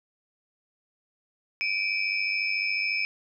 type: tone cluster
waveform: sine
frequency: 2326 / 2420 / 2524 / 5230 Hz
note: D7 / D#7 / D#7 / E8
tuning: -17 / -49 / +24 / -15 cents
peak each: -28 / -32 / -31 / -34 dBFS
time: 1.61-3.05 s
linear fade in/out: 0 ms
effects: none